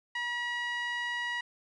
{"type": "tone with band-pass filter", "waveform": "sawtooth", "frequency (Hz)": 962, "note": "B5", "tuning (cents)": -46, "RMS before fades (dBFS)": -34, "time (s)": [0.15, 1.41], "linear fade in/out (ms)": 5, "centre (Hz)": 2100, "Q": 2.6, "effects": ["resampled to 22050 Hz", "10-bit"]}